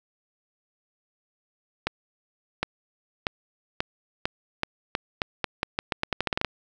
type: accelerating click train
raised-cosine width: 0.3 ms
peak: -8 dBFS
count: 20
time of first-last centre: 1.87-6.447 s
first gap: 760 ms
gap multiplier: 0.84
effects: none